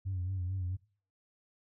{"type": "tone with vibrato", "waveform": "sine", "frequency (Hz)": 92.5, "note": "F#2", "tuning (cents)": 0, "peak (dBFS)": -31, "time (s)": [0.05, 0.77], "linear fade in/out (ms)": 20, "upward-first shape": "sine", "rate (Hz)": 4.5, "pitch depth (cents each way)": 70, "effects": ["noise-tail reverb RT60 0.4 s tail -19 dB re dry", "tanh soft clip ceiling -29 dBFS"]}